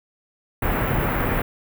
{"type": "band-stop noise", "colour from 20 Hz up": "pink", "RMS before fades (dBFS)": -22, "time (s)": [0.62, 1.42], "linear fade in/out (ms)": 5, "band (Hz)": [2200, 16000], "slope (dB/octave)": 24, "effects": []}